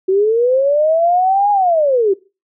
sine linear two-way sweep, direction up then down, 370 to 830.6 to 370 Hz, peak -10 dBFS, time 0.08-2.14 s, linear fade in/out 10 ms, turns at 1.51 s, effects noise-tail reverb RT60 0.3 s tail -20 dB re dry

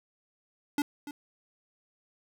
square tone with echo, 290.1 Hz, D4, 21 cents flat, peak -26 dBFS, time 0.78-0.82 s, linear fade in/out 2 ms, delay 290 ms, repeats 1, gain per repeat -13 dB, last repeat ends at 1.11 s, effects none

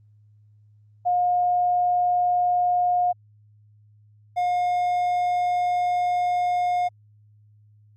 sine / triangle tone pair in turn, 715 / 715 Hz, F5 / F5, +41 / +41 cents, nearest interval unison, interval 0 cents, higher neither, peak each -18 dBFS, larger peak neither, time 1.05-3.13 / 4.36-6.89 s, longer second, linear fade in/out 20 ms, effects added 105 Hz sine -52 dBFS peak until 7.96 s + Opus 24 kbps

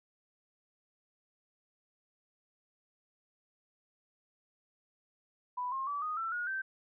sine tone with pitch steps, 991 / 1068.3 / 1151.6 / 1241.4 / 1338.2 / 1442.6 / 1555 Hz, B5 / C6 / D6 / D#6 / E6 / F#6 / G6, +6 / +36 / -34 / -4 / +26 / -44 / -14 cents, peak -33 dBFS, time 5.57-6.62 s, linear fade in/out 10 ms, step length 150 ms, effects none

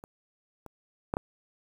clicks, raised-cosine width 1 ms, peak -30 / -29 / -14 / -14 dBFS, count 4, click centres 0.039 / 0.663 / 1.139 / 1.169 s, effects 8-bit

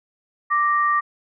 sine tone pair together, 1174.7 / 1864.7 Hz, D6 / A#6, 0 / 0 cents, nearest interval minor sixth, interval 800 cents, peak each -17 / -23 dBFS, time 0.5-1.01 s, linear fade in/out 20 ms, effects none

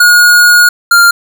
square tone pair in turn, 1441 / 1397.6 Hz, F#6 / F6, -46 / +1 cents, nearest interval minor second, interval 53 cents, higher first, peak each -3 dBFS, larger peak neither, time 0-0.69 / 0.91-1.11 s, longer first, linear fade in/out 5 ms, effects none

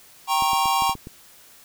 square chord, G diminished, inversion none, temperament equal with one note detuned, 784 / 932.3 / 1090.3 Hz, G5 / Bb5 / Db6, 0 / 0 / -29 cents, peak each -24 dBFS, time 0.27-0.95 s, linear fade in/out 50 ms
clicks, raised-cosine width 3 ms, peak -23 dBFS, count 7, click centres 0.423 / 0.533 / 0.657 / 0.822 / 0.895 / 0.953 / 1.071 s
effects white hiss -50 dBFS RMS until 1.64 s

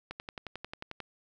click train, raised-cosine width 0.3 ms, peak -23 dBFS, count 11, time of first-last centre 0.11-1.003 s, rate 11.2 Hz, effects none

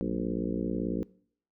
harmonic tone with a mistuned harmonic, 58.2 Hz, A#1, 2 cents flat, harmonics 1 / 2 / 3 / 4 / 5 / 6 / 7 / 8 / 9, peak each -42 / -44 / -33 / -35 / -34 / -37 / -41 / -40 / -43 dBFS, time 0.01-1.03 s, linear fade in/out 0 ms, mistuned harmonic 3, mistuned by +110 cents, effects noise-tail reverb RT60 0.6 s tail -23 dB re dry

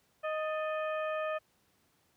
harmonic tone with a mistuned harmonic, 622.3 Hz, D#5, in tune, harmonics 1 / 2 / 3 / 4 / 5, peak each -33 / -38 / -43 / -45 / -54 dBFS, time 0.23-1.39 s, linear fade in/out 20 ms, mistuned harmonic 3, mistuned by -87 cents, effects pink hiss -71 dBFS RMS until 2.16 s + high-pass 80 Hz 12 dB/octave

